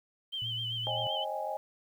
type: tone with vibrato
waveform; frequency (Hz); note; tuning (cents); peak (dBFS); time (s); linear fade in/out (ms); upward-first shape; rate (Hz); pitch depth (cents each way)
sine; 3076; G7; -33; -33; 0.32-1.25; 20; sine; 7.7; 61
type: tone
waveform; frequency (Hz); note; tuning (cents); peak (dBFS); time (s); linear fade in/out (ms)
sine; 116.54; A#2; 0; -39; 0.42-1.07; 0
type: chord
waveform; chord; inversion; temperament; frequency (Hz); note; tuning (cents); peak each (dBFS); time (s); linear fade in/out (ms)
sine; Ab major seventh; first; equal with one note detuned; 535.8 / 622.3 / 784 / 830.6; C5 / Eb5 / G5 / Ab5; +41 / 0 / 0 / 0; -40 / -37 / -41 / -36; 0.87-1.57; 0
effects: 10-bit